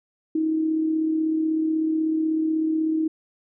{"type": "tone with amplitude modulation", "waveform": "sine", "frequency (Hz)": 316.8, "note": "D#4", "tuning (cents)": 31, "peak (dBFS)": -18, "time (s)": [0.35, 3.08], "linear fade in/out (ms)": 5, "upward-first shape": "sine", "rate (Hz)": 36.2, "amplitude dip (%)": 40, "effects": []}